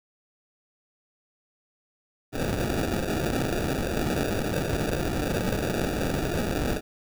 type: noise with sample-and-hold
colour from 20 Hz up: white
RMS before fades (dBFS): -27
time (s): 2.32-6.81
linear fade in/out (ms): 50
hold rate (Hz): 1050
effects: none